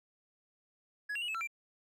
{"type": "tone with pitch steps", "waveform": "triangle", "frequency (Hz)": [1681, 2757, 2909, 2598, 1345, 2361], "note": ["G#6", "F7", "F#7", "E7", "E6", "D7"], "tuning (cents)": [20, -23, -30, -26, 34, 9], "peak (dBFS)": -33, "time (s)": [1.09, 1.474], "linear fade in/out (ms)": 10, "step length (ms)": 64, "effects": []}